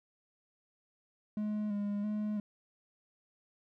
triangle tone with vibrato, 207.7 Hz, G#3, in tune, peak -30 dBFS, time 1.37-2.4 s, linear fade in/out 2 ms, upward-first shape square, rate 1.5 Hz, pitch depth 29 cents each way, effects none

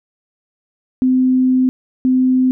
sine tone pair in turn, 256.8 / 256.8 Hz, C4 / C4, -32 / -32 cents, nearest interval unison, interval 0 cents, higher neither, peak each -10 dBFS, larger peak neither, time 1.02-1.69 / 2.05-2.51 s, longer first, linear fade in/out 0 ms, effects none

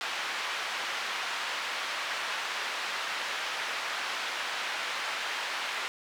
pink band-pass noise, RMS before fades -34 dBFS, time 0.01-5.88 s, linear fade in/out 0 ms, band 1100 to 3600 Hz, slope 12 dB/octave, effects none

